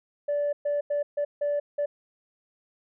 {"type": "tone bursts at uneven times", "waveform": "sine", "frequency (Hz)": 581, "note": "D5", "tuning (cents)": -19, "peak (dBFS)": -22, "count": 6, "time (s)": [[0.28, 0.53], [0.65, 0.81], [0.9, 1.03], [1.17, 1.25], [1.41, 1.6], [1.78, 1.86]], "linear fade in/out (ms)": 10, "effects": ["tanh soft clip ceiling -21 dBFS"]}